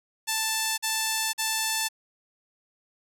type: tone bursts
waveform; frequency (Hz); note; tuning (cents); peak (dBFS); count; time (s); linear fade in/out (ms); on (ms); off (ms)
5% pulse; 882; A5; +4; -13; 3; 0.27-1.888; 20; 510; 44
effects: none